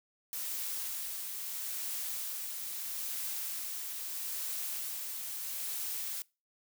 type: noise with tremolo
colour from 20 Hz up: blue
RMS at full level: -37 dBFS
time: 0.33-6.22 s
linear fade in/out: 0 ms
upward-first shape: sine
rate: 0.77 Hz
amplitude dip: 30%
effects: noise-tail reverb RT60 0.3 s tail -24 dB re dry